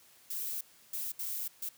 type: noise bursts at uneven times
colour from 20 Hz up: violet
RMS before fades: -37 dBFS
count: 4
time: 0.3-0.61 / 0.93-1.12 / 1.19-1.48 / 1.62-1.69 s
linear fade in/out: 5 ms
effects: white hiss -61 dBFS RMS until 1.77 s + high-pass 60 Hz 12 dB/octave